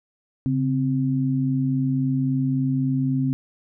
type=tone pair together; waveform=sine; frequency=137.94 / 261.6 Hz; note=C#3 / C4; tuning=-8 / 0 cents; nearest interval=major seventh; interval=1108 cents; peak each=-22 dBFS; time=0.46-3.33 s; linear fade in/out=0 ms; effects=none